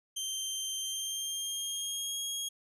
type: tone with pitch glide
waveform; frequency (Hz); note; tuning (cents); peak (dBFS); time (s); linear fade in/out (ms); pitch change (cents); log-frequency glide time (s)
20% pulse; 3139 to 3280; G7 to G#7; +2 to -22; -28; 0.16-2.49; 10; +76; 0.78-2.18
effects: none